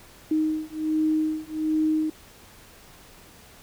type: beating tone pair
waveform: sine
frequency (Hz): 311.1 / 312.4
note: D#4 / D#4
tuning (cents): 0 / +7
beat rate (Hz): 1.3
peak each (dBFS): -25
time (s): 0.31-2.1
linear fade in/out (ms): 5
effects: pink hiss -50 dBFS RMS until 3.62 s